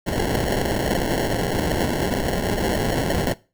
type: noise with sample-and-hold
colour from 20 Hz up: white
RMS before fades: -22 dBFS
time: 0.06-3.34 s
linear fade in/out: 20 ms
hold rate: 1225 Hz
effects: noise-tail reverb RT60 0.3 s tail -20 dB re dry